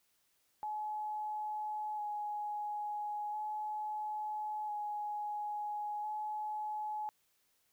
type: tone with vibrato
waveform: sine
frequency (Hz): 843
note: G#5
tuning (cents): +26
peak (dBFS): -36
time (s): 0.63-7.09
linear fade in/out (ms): 0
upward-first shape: square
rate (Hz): 0.37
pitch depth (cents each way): 14
effects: white hiss -75 dBFS RMS until 7.72 s